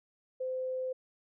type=tone; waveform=sine; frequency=515 Hz; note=C5; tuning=28 cents flat; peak=-32 dBFS; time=0.4-0.93 s; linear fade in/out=10 ms; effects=none